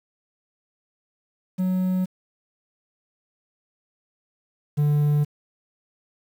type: tone pair in turn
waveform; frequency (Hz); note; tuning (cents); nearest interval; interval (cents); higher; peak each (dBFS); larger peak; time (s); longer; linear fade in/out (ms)
triangle; 185 / 147.35; F#3 / D3; 0 / +6; major third; 394; first; -18 / -15; second; 1.58-2.06 / 4.77-5.25; neither; 20
effects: 8-bit